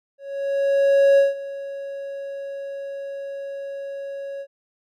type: tone with ADSR envelope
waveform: triangle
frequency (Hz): 554.4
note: C#5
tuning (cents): 0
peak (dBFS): -9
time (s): 0.18-4.47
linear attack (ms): 1000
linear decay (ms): 160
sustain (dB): -18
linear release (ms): 61
effects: none